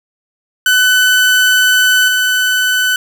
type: tone with level steps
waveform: 30% pulse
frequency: 1503 Hz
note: F#6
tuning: 27 cents sharp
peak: -5 / -8 dBFS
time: 0.66-2.96 s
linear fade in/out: 2 ms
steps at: 2.08 s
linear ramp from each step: 2 ms
effects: none